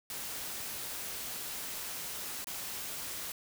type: noise with dropouts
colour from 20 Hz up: white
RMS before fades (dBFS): -40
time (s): 0.1-3.32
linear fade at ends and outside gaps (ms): 1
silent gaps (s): 2.444-2.47
effects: none